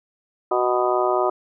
harmonic tone, 124 Hz, B2, 7 cents sharp, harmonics 3 / 4 / 5 / 6 / 7 / 8 / 9 / 10, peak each -22 / -32 / -23 / -25 / -34 / -26 / -35 / -26 dBFS, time 0.51-1.3 s, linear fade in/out 5 ms, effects none

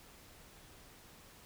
silence, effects pink hiss -58 dBFS RMS until 1.45 s

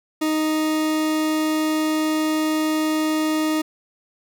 40% pulse tone, 311.1 Hz, D#4, in tune, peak -18 dBFS, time 0.21-3.62 s, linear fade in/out 10 ms, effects none

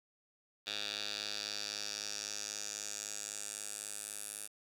10% pulse tone with band-pass filter sweep, 103.83 Hz, G#2, in tune, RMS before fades -42 dBFS, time 0.66-4.48 s, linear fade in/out 20 ms, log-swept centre 3800 to 10000 Hz, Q 3, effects 10-bit

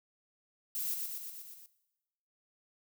violet noise with echo, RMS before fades -36 dBFS, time 0.75-0.94 s, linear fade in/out 0 ms, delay 120 ms, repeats 6, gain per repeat -3 dB, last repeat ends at 1.66 s, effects noise-tail reverb RT60 1.0 s tail -17 dB re dry

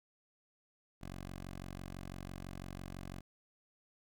10% pulse tone, 46 Hz, F#1, 9 cents flat, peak -36 dBFS, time 1.01-3.21 s, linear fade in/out 10 ms, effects none

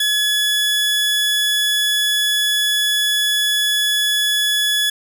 45% pulse tone pair together, 1700 / 3400 Hz, G#6 / G#7, +40 / +40 cents, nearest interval octave, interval 1200 cents, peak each -21 / -17 dBFS, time 0-4.9 s, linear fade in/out 5 ms, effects none

